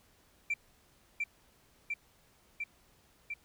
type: tone with echo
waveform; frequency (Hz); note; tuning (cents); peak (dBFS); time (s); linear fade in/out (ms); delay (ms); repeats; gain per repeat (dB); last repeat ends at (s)
sine; 2349; D7; 0; -27; 0.5-0.54; 5; 700; 4; -2; 3.34
effects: tanh soft clip ceiling -27 dBFS + pink hiss -66 dBFS RMS until 3.44 s